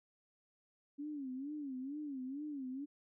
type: tone with vibrato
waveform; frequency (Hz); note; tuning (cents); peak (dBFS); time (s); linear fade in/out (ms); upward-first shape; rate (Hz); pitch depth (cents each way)
sine; 277.8; C#4; +4; -40; 0.98-2.86; 20; sine; 2.2; 150
effects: none